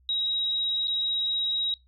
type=tone with dropouts; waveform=sine; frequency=3821 Hz; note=A#7; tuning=42 cents sharp; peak=-24 dBFS; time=0.09-1.74 s; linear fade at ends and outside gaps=1 ms; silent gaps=0.873-0.88 s; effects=noise-tail reverb RT60 0.2 s tail -24 dB re dry + added 63 Hz sine -58 dBFS peak until 1.87 s